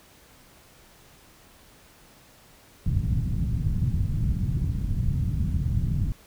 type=low-pass noise; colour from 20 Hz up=white; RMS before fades=-25 dBFS; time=2.86-6.12 s; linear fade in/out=0 ms; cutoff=150 Hz; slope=24 dB/octave; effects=pink hiss -54 dBFS RMS until 6.26 s